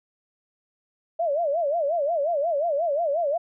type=tone with vibrato; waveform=sine; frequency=622.3 Hz; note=D#5; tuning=in tune; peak=-21 dBFS; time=1.19-3.38 s; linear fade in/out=10 ms; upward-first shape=sine; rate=5.6 Hz; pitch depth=200 cents each way; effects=none